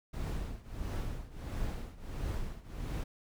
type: noise with tremolo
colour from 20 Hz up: brown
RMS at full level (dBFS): -34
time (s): 0.13-3.04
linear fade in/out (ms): 10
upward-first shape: triangle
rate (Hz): 1.5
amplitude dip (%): 90
effects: none